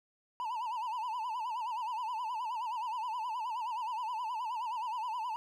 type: tone with vibrato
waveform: triangle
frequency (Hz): 932.3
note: A#5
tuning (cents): 0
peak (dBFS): -32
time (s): 0.4-5.36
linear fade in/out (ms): 0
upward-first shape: sine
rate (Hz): 9.5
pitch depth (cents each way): 140
effects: none